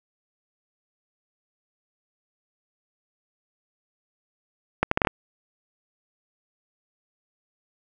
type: accelerating click train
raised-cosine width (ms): 0.5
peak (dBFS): -4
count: 6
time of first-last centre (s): 4.83-5.072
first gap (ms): 84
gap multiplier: 0.72
effects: none